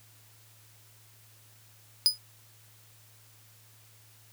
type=tone with exponential decay; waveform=40% pulse; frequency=4978 Hz; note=D#8; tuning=in tune; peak=-14 dBFS; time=2.06-2.18 s; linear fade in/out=0 ms; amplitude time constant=26 ms; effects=added 109 Hz sine -59 dBFS peak until 4.32 s + white hiss -59 dBFS RMS until 4.32 s